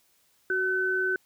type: tone pair together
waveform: sine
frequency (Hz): 373.5 / 1516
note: F#4 / F#6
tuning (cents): +16 / +42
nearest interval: 2 octaves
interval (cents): 2426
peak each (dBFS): -29 / -25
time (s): 0.5-1.16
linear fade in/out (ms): 2
effects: white hiss -66 dBFS RMS until 1.25 s